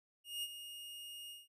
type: tone with ADSR envelope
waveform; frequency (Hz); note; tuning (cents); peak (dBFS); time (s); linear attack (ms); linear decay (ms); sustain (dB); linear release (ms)
45% pulse; 2850; F7; +34; -37; 0.24-1.48; 190; 41; -10; 180
effects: none